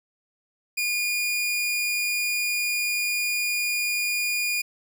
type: tone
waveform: sawtooth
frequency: 2433 Hz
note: D#7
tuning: 39 cents flat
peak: -20 dBFS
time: 0.77-4.62 s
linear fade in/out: 10 ms
effects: none